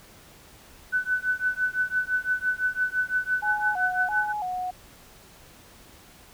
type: tone with tremolo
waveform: sine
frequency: 1500 Hz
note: F#6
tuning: 23 cents sharp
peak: -19 dBFS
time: 0.92-4.33 s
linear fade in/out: 20 ms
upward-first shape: triangle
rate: 5.9 Hz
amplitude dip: 100%
type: tone with vibrato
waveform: sine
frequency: 784 Hz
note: G5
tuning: in tune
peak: -27 dBFS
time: 3.42-4.71 s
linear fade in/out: 10 ms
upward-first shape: square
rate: 1.5 Hz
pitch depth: 120 cents each way
effects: pink hiss -51 dBFS RMS until 6.33 s